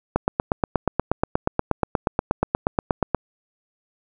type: click train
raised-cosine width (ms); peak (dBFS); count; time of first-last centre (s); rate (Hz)
1; -4; 26; 0.16-3.147; 8.37
effects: none